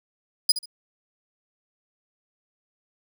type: tone with echo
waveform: 35% pulse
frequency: 4938 Hz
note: D#8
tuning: 14 cents flat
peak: -13 dBFS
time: 0.49-0.52 s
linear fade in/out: 5 ms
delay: 69 ms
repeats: 2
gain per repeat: -12 dB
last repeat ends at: 0.658 s
effects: none